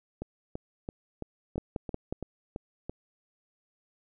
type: two click trains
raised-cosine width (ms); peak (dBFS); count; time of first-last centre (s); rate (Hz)
2; -18 / -22; 4 / 9; 1.58-2.125 / 0.22-2.896; 5.5 / 2.99
effects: none